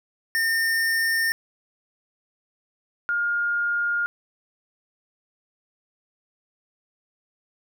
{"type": "tone pair in turn", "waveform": ["square", "sine"], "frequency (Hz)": [1816, 1416.4], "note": ["A#6", "F6"], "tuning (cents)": [-46, 24], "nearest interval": "major third", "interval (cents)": 430, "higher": "first", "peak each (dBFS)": -21, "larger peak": "neither", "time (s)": [[0.35, 1.32], [3.09, 4.06]], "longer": "neither", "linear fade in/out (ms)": 0, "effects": []}